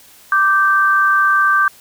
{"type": "tone pair together", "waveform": "sine", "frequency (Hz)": [1174.7, 1560.4], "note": ["D6", "G6"], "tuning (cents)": [0, -8], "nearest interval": "perfect fourth", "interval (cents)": 492, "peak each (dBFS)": -13, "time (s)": [0.32, 1.68], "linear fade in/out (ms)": 2, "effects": ["white hiss -45 dBFS RMS until 1.8 s"]}